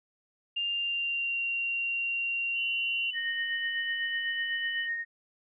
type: tone with pitch glide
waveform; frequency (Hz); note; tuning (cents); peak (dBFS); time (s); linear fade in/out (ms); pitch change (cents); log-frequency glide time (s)
sine; 2800 to 2760; F7 to F7; +4 to -21; -28; 0.56-3.11; 10; -25; 0.69-1.39
type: tone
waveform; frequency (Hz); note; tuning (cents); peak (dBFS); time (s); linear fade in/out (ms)
sine; 2984; F#7; +14; -35; 2.54-4.89; 50
type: tone with tremolo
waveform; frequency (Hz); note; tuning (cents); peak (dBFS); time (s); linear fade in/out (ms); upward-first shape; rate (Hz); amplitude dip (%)
sine; 1855; A#6; -9; -28; 3.13-5.05; 50; sine; 8; 40
effects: none